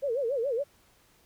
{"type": "tone with vibrato", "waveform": "sine", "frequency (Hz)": 508, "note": "B4", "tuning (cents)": 49, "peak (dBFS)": -26, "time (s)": [0.02, 0.64], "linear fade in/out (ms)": 20, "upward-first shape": "sine", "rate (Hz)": 7.1, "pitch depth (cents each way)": 220, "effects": ["pink hiss -63 dBFS RMS until 1.25 s"]}